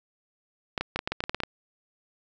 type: clicks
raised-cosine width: 0.3 ms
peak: -12 dBFS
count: 12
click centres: 0.778 / 0.81 / 0.96 / 0.991 / 1.075 / 1.12 / 1.205 / 1.239 / 1.295 / 1.346 / 1.403 / 1.435 s
effects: resampled to 16000 Hz + 7-bit